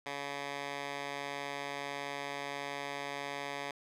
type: tone with band-pass filter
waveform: 10% pulse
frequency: 141.5 Hz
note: C#3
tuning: 36 cents sharp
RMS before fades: -40 dBFS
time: 0.06-3.71 s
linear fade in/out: 2 ms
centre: 2000 Hz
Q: 0.66
effects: none